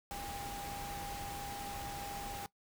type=tone in noise; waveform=sine; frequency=805 Hz; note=G5; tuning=46 cents sharp; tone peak=-43 dBFS; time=0.11-2.46 s; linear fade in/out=0 ms; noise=pink; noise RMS=-45 dBFS; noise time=0.11-2.46 s; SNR=-1 dB; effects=noise-tail reverb RT60 0.1 s tail -19 dB re dry